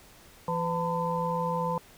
harmonic tone with a mistuned harmonic, 168.5 Hz, E3, 38 cents sharp, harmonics 1 / 3 / 5 / 6, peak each -32 / -32 / -32 / -32 dBFS, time 0.48-1.78 s, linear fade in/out 2 ms, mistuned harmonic 5, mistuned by +110 cents, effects pink hiss -54 dBFS RMS until 1.97 s

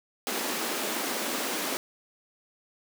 pink high-pass noise, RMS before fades -31 dBFS, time 0.27-1.77 s, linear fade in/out 0 ms, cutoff 210 Hz, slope 48 dB/octave, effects none

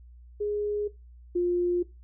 sine tone pair in turn, 415.3 / 352.6 Hz, G#4 / F4, 0 / +17 cents, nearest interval minor third, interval 283 cents, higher first, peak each -26 / -22 dBFS, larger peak second, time 0.4-0.88 / 1.35-1.83 s, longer neither, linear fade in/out 10 ms, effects noise-tail reverb RT60 0.2 s tail -17 dB re dry + added 60 Hz sine -47 dBFS peak until 2.03 s

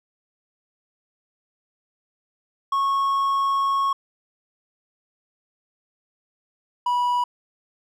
triangle tone pair in turn, 1099 / 977 Hz, C#6 / B5, -15 / -19 cents, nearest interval major second, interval 204 cents, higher first, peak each -17 dBFS, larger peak neither, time 2.72-3.93 / 6.86-7.24 s, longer first, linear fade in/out 5 ms, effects none

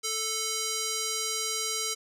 square tone with band-pass filter, 440 Hz, A4, in tune, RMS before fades -31 dBFS, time 0.03-1.95 s, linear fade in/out 20 ms, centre 6400 Hz, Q 1.5, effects none

